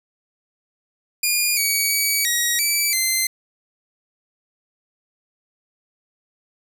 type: tone with pitch steps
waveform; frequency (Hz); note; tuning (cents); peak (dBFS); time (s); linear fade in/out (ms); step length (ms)
10% pulse; 2427 / 2260 / 2275 / 1898 / 2314 / 2072; D#7 / C#7 / C#7 / A#6 / D7 / C7; -44 / +33 / +44 / +31 / -26 / -17; -9; 1.23-3.27; 5; 340
effects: none